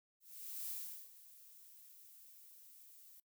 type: noise with ADSR envelope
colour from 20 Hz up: violet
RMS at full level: -43 dBFS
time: 0.2-3.2 s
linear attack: 490 ms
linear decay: 390 ms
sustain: -17 dB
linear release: 3 ms
effects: noise-tail reverb RT60 0.1 s tail -22 dB re dry